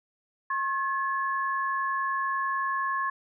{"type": "tone pair together", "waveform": "sine", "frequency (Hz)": [1080.9, 1710], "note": ["C#6", "A6"], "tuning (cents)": [-44, -50], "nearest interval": "minor sixth", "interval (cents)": 794, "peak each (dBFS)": [-27, -31], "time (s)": [0.5, 3.1], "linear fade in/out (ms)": 5, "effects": []}